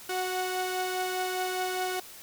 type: tone pair together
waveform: sawtooth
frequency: 370 / 735.1 Hz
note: F#4 / F#5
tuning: 0 / -11 cents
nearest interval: octave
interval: 1189 cents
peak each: -28 dBFS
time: 0.09-2 s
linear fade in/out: 5 ms
effects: white hiss -47 dBFS RMS until 2.22 s